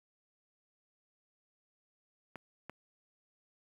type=clicks; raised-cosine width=0.5 ms; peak=-28 dBFS; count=2; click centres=2.357 / 2.696 s; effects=high-pass 60 Hz 12 dB/octave + 9-bit